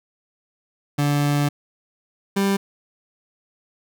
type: tone pair in turn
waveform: 30% pulse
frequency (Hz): 144.9 / 197.16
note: D3 / G3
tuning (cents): -23 / +10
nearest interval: perfect fourth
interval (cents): 533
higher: second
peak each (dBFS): -15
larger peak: neither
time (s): 0.98-1.49 / 2.36-2.57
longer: first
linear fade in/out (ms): 10
effects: none